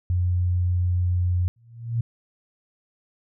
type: tone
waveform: sine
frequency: 89.3 Hz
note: F2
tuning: 39 cents sharp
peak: -19 dBFS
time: 0.1-1.48 s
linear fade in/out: 0 ms
type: tone with exponential growth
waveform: sine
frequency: 116.54 Hz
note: A#2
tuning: in tune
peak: -18 dBFS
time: 1.56-2.01 s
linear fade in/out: 5 ms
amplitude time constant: 97 ms
effects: none